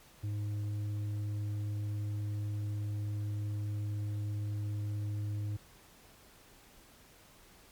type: tone with tanh clipping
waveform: triangle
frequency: 103.8 Hz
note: G#2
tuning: in tune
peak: -34 dBFS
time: 0.23-5.57 s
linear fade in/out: 10 ms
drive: 10 dB
effects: pink hiss -59 dBFS RMS until 7.71 s + MP3 96 kbps